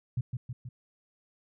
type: tone with echo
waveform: sine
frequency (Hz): 123.47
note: B2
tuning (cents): 0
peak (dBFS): -26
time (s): 0.17-0.21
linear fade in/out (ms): 5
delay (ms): 160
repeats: 3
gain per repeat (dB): -4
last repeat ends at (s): 0.69
effects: none